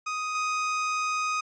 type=tone with level steps; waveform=30% pulse; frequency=1249 Hz; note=D#6; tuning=6 cents sharp; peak=-26 / -23 dBFS; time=0.06-1.41 s; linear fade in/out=10 ms; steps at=0.35 s; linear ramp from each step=2 ms; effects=resampled to 16000 Hz